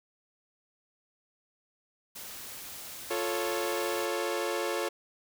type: noise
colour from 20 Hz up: white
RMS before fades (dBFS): -43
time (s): 2.15-4.06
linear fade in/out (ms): 10
type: chord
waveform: sawtooth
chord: F augmented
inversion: none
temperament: equal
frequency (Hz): 349.2 / 440 / 554.4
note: F4 / A4 / C#5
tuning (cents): 0 / 0 / 0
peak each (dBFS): -30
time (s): 3.1-4.89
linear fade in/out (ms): 10
effects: none